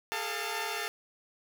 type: tone cluster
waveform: 10% pulse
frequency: 411.2 / 448.1 / 700 / 894 Hz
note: G#4 / A4 / F5 / A5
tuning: -17 / +32 / +4 / +27 cents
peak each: -30 dBFS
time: 0.12-0.88 s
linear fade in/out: 0 ms
effects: none